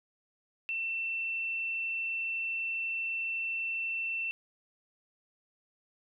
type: tone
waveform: sine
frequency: 2687 Hz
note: E7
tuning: 33 cents sharp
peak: -31 dBFS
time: 0.69-4.31 s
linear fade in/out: 0 ms
effects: none